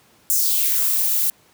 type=noise with high-pass filter sweep; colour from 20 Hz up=violet; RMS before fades=-19 dBFS; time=0.3-1.3 s; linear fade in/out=0 ms; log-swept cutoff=7600 to 240 Hz; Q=2.5; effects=pink hiss -55 dBFS RMS until 1.53 s + high-pass 100 Hz 12 dB/octave